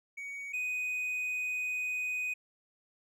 triangle tone pair in turn, 2246 / 2495 Hz, C#7 / D#7, +22 / +4 cents, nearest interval major second, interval 182 cents, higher second, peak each -37 / -30 dBFS, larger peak second, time 0.17-0.53 / 0.53-2.34 s, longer second, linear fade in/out 10 ms, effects none

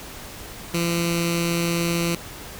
10% pulse tone with notch filter, 170 Hz, F3, 46 cents flat, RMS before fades -23 dBFS, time 0.74-2.15 s, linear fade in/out 2 ms, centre 780 Hz, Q 0.54, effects pink hiss -38 dBFS RMS until 2.59 s

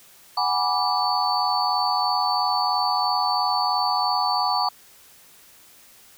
sine tone cluster, 741 / 824 / 979 / 1170 / 4498 Hz, F#5 / G#5 / B5 / D6 / C#8, +2 / -14 / -15 / -7 / +24 cents, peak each -26 dBFS, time 0.37-4.69 s, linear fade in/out 5 ms, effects white hiss -51 dBFS RMS until 6.17 s

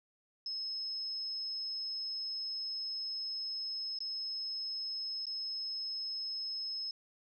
sine tone with dropouts, 5180 Hz, E8, 31 cents flat, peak -36 dBFS, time 0.46-6.91 s, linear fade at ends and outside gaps 2 ms, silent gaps 3.988-4.004 / 5.256-5.267 s, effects none

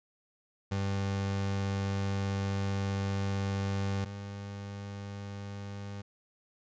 30% pulse tone pair in turn, 98.3 / 100.31 Hz, G2 / G2, +5 / +40 cents, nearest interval unison, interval 35 cents, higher second, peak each -27 / -36 dBFS, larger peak first, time 0.71-4.05 / 4.05-6.02 s, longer first, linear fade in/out 10 ms, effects resampled to 16000 Hz

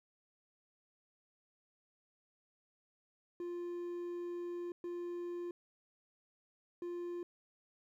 triangle tone bursts at uneven times, 349.3 Hz, F4, in tune, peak -37 dBFS, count 3, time 3.4-4.72 / 4.84-5.51 / 6.82-7.23 s, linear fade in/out 2 ms, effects 13-bit

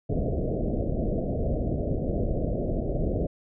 pink low-pass noise, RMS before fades -27 dBFS, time 0.09-3.27 s, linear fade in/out 10 ms, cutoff 680 Hz, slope 96 dB/octave, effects none

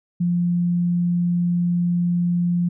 sine tone, 174.61 Hz, F3, in tune, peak -17 dBFS, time 0.2-2.69 s, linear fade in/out 10 ms, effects none

